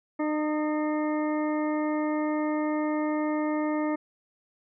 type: harmonic tone with a mistuned harmonic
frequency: 303.7 Hz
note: D#4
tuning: 42 cents flat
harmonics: 1 / 2 / 3 / 4 / 6 / 7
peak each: -26 / -32 / -36 / -38 / -42 / -43 dBFS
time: 0.19-3.96 s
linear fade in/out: 10 ms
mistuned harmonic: 4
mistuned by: +23 cents
effects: none